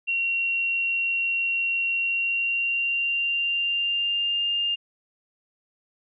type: tone with pitch glide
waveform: sine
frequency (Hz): 2743 to 2809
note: F7 to F7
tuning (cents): -32 to +9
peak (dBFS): -22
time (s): 0.07-4.76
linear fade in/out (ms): 20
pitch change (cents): +41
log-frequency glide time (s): 1.94-4.46
effects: none